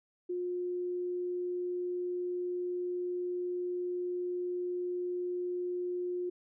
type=tone; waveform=sine; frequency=357.2 Hz; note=F4; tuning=39 cents sharp; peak=-32 dBFS; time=0.29-6.3 s; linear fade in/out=10 ms; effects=none